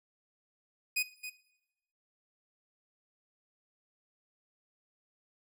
sawtooth tone with echo, 2492 Hz, D#7, 2 cents sharp, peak -25 dBFS, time 0.96-1.03 s, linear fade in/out 10 ms, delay 270 ms, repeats 1, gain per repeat -11 dB, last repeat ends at 1.3 s, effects noise-tail reverb RT60 0.9 s tail -17 dB re dry

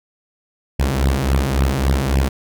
sawtooth beating tone pair, 65.5 / 69.1 Hz, C2 / C#2, +2 / -5 cents, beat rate 3.6 Hz, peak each -14 dBFS, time 0.79-2.29 s, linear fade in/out 10 ms, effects none

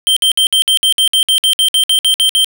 square tone bursts, 3136 Hz, G7, in tune, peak -9 dBFS, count 16, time 0.07-2.445 s, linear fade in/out 0 ms, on 95 ms, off 57 ms, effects none

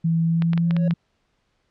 sine tone with pitch glide, 164.81 to 168.76 Hz, E3 to E3, 0 to +41 cents, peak -17 dBFS, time 0.04-0.94 s, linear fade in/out 10 ms, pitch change +41 cents, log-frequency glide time 0.23-0.65 s
clicks, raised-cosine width 0.3 ms, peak -15 dBFS, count 6, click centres 0.422 / 0.533 / 0.577 / 0.709 / 0.766 / 0.909 s
triangle tone with exponential growth, 554.4 Hz, C#5, in tune, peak -24 dBFS, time 0.58-0.88 s, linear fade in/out 2 ms, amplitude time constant 65 ms
effects pink hiss -69 dBFS RMS until 1.7 s + low-pass 5000 Hz 12 dB/octave

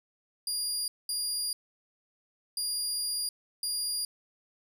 25% pulse tone bursts at uneven times, 4825 Hz, D8, 46 cents sharp, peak -25 dBFS, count 4, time 0.47-0.88 / 1.09-1.53 / 2.57-3.29 / 3.63-4.05 s, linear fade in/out 2 ms, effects none

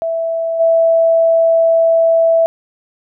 sine tone with level steps, 659.3 Hz, E5, in tune, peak -15 / -8 dBFS, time 0.02-2.46 s, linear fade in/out 0 ms, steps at 0.59 s, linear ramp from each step 20 ms, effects none

